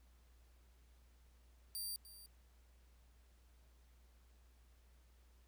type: tone with echo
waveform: 10% pulse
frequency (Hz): 4699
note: D8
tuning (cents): 0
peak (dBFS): -35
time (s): 1.75-1.96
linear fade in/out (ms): 0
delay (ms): 300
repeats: 1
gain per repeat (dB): -14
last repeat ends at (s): 2.26
effects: added 60 Hz sine -64 dBFS peak until 5.47 s + pink hiss -75 dBFS RMS until 5.47 s